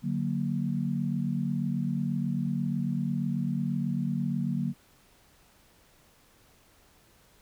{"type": "chord", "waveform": "sine", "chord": "D augmented", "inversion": "none", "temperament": "equal", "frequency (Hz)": [146.83, 185, 233.1], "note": ["D3", "F#3", "A#3"], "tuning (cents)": [0, 0, 0], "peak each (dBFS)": -31, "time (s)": [0.02, 4.74], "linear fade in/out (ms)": 50, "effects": ["pink hiss -61 dBFS RMS until 7.41 s"]}